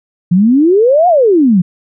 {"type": "exponential two-way sweep", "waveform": "sine", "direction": "up then down", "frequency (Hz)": [168, 739, 168], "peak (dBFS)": -5, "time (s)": [0.31, 1.62], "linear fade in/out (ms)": 10, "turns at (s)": 1.08, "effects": []}